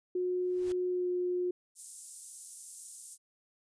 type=tone with pitch glide; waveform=sine; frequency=362.4 to 358.9 Hz; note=F#4 to F4; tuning=-36 to +47 cents; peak=-29 dBFS; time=0.15-1.51 s; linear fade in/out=5 ms; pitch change=-17 cents; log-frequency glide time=0.89-1.07 s
type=noise with exponential growth; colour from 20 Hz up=pink; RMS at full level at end=-46 dBFS; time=0.39-0.72 s; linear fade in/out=0 ms; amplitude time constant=71 ms
type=high-pass noise; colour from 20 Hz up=pink; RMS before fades=-43 dBFS; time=1.75-3.18 s; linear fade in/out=50 ms; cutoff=8100 Hz; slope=24 dB/octave
effects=resampled to 22050 Hz